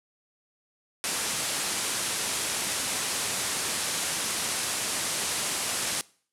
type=low-pass noise; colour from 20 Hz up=white; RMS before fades=-30 dBFS; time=1.04-6.01 s; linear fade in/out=0 ms; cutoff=11000 Hz; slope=48 dB/octave; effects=noise-tail reverb RT60 0.5 s tail -23 dB re dry + high-pass 100 Hz 12 dB/octave